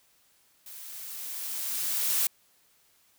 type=noise with level ramp; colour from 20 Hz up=blue; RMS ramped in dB=-45 to -25 dBFS; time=0.66-2.27 s; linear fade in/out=2 ms; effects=white hiss -65 dBFS RMS until 3.18 s